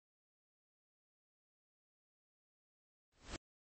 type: noise with exponential growth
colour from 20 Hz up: pink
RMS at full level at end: -41 dBFS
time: 3.12-3.36 s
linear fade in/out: 0 ms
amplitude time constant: 52 ms
effects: low-pass 11000 Hz 12 dB/octave + MP3 32 kbps